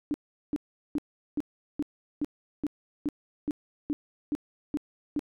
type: tone bursts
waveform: sine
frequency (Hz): 294.4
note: D4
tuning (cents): +4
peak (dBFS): -25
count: 13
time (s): 0.11-5.193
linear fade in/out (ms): 0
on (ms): 31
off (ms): 390
effects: none